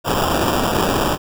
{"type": "noise with sample-and-hold", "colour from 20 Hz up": "white", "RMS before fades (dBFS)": -18, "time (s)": [0.04, 1.18], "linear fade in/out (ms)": 50, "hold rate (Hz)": 2100, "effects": []}